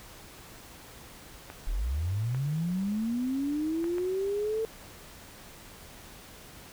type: clicks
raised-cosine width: 0.5 ms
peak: -26 dBFS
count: 4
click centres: 1.501 / 2.347 / 3.842 / 3.983 s
type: linear sweep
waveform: sine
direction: up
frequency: 32.68 to 449.6 Hz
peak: -27 dBFS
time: 1.67-4.65 s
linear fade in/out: 0 ms
effects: pink hiss -49 dBFS RMS until 6.72 s